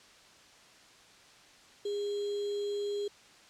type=tone with sample-and-hold; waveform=sine; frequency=408.6 Hz; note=G#4; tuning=28 cents flat; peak=-31 dBFS; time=1.85-3.08 s; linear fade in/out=5 ms; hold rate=3675 Hz; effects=white hiss -57 dBFS RMS until 3.49 s + low-pass 6000 Hz 12 dB/octave